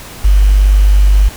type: tone with quantisation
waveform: sine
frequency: 49.35 Hz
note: G1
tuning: 12 cents sharp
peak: -4 dBFS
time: 0.24-1.29 s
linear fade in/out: 10 ms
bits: 5
effects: pink hiss -31 dBFS RMS until 1.36 s